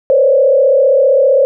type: tone with frequency modulation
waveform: sine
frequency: 541 Hz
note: C#5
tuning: 42 cents flat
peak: -6 dBFS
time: 0.1-1.45 s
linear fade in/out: 0 ms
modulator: 35.3 Hz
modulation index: 1.2
effects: none